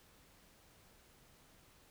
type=silence; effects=pink hiss -65 dBFS RMS until 1.9 s